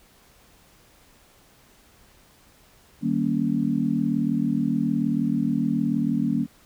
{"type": "chord", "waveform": "sine", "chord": "Eb dominant seventh", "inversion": "none", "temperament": "just", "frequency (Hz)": [155.56, 194.45, 233.3, 280], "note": ["Eb3", "G3", "Bb3", "Db4"], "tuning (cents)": [0, -14, 2, 18], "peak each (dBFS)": [-29, -27, -24, -26], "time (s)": [3.01, 6.47], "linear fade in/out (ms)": 50, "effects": ["pink hiss -56 dBFS RMS until 6.65 s"]}